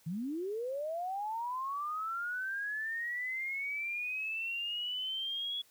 sine linear sweep, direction up, 150 to 3381 Hz, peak -34 dBFS, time 0.06-5.62 s, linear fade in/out 10 ms, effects white hiss -65 dBFS RMS until 5.7 s

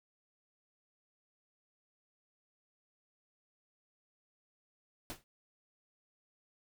pink noise with exponential decay, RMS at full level -39 dBFS, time 5.1-5.24 s, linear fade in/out 0 ms, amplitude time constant 29 ms, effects none

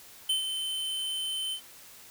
square tone with ADSR envelope, 3071 Hz, G7, 36 cents flat, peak -24 dBFS, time 0.29-1.61 s, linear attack 7 ms, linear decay 120 ms, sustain -7 dB, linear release 85 ms, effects white hiss -51 dBFS RMS until 2.1 s

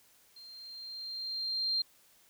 sine tone with level ramp, 4181 Hz, C8, 2 cents flat, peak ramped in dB -49 to -27 dBFS, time 0.36-1.82 s, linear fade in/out 5 ms, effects white hiss -64 dBFS RMS until 2.29 s

